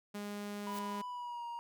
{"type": "tone", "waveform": "sawtooth", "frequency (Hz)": 205.3, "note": "G#3", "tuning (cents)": -20, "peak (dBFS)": -36, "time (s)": [0.14, 1.02], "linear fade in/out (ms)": 10}
{"type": "noise with exponential growth", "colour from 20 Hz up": "white", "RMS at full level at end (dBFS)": -45, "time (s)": [0.58, 0.79], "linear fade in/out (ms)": 2, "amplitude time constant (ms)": 44}
{"type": "tone with pitch glide", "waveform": "triangle", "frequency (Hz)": [991, 943.5], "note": ["B5", "A#5"], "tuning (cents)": [6, 21], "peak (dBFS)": -38, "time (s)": [0.67, 1.59], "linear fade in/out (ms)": 0, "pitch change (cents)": -85, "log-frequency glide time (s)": [1.07, 1.45]}
{"effects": []}